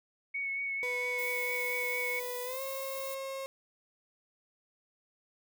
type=tone with vibrato; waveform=sine; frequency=2217 Hz; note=C#7; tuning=in tune; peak=-32 dBFS; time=0.34-2.2 s; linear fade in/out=10 ms; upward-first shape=triangle; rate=4.4 Hz; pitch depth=23 cents each way
type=tone with pitch glide; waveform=35% pulse; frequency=493.9 to 538.6 Hz; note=B4 to C#5; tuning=0 to -50 cents; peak=-35 dBFS; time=0.83-3.46 s; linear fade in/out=0 ms; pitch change=+150 cents; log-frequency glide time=2.44-2.62 s
type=noise; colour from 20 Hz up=violet; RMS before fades=-43 dBFS; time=1.18-3.15 s; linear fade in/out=10 ms
effects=none